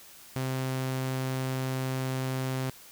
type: tone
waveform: sawtooth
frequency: 130.81 Hz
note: C3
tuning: in tune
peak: -25 dBFS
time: 0.36-2.7 s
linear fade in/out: 0 ms
effects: white hiss -51 dBFS RMS until 2.91 s